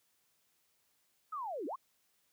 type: linear two-way sweep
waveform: sine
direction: down then up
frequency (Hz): 1312 to 261.6 to 1172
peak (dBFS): -37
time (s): 1.32-1.76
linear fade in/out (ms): 10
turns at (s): 1.66
effects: white hiss -75 dBFS RMS until 2.32 s + high-pass 60 Hz 12 dB/octave